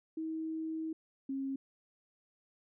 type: tone pair in turn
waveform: sine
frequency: 319.5 / 270.5 Hz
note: D#4 / C#4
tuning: +46 / -42 cents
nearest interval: minor third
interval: 288 cents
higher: first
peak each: -35 / -34 dBFS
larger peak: second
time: 0.17-0.93 / 1.29-1.56 s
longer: first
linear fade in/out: 5 ms
effects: none

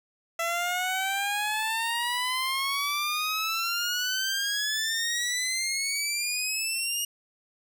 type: exponential sweep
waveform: 15% pulse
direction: up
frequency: 666 to 2870 Hz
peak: -20 dBFS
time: 0.39-7.05 s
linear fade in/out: 5 ms
effects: none

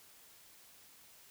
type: silence
effects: white hiss -60 dBFS RMS until 1.3 s

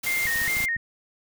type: noise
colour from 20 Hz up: white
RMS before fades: -31 dBFS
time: 0.03-0.66 s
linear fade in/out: 10 ms
type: tone with vibrato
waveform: sine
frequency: 1975.5 Hz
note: B6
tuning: in tune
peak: -23 dBFS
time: 0.06-0.77 s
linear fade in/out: 10 ms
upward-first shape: square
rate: 2.4 Hz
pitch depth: 110 cents each way
type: clicks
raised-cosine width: 5 ms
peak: -27 dBFS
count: 8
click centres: 0.255 / 0.359 / 0.417 / 0.479 / 0.569 / 0.605 / 0.641 / 0.765 s
effects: none

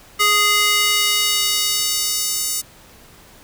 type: tone with high-pass filter sweep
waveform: square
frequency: 415.3 Hz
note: G#4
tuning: in tune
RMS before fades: -18 dBFS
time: 0.19-2.62 s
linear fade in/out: 20 ms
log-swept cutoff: 1500 to 7200 Hz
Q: 1.1
effects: pink hiss -46 dBFS RMS until 3.43 s

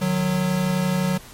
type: tone pair together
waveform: square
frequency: 152.29 / 184 Hz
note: D#3 / F#3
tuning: -37 / -9 cents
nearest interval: minor third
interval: 328 cents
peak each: -26 / -21 dBFS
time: 0.01-1.18 s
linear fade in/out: 10 ms
effects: pink hiss -43 dBFS RMS until 1.33 s + MP3 64 kbps

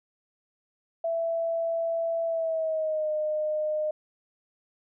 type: tone with pitch glide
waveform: sine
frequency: 664 to 612.4 Hz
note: E5 to D#5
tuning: +12 to -28 cents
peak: -25 dBFS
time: 1.04-3.91 s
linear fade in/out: 5 ms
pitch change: -140 cents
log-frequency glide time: 2.26-3.11 s
effects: none

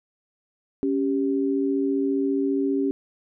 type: tone pair together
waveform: sine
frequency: 277.2 / 392 Hz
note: C#4 / G4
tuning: 0 / 0 cents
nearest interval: tritone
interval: 600 cents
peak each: -22 / -25 dBFS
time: 0.83-2.91 s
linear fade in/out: 0 ms
effects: none

